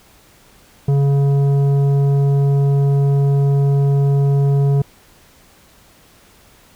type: tone with tanh clipping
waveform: sine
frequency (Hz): 140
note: C#3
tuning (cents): +18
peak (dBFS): -13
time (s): 0.88-4.82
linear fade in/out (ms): 5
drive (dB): 10
effects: pink hiss -49 dBFS RMS until 6.75 s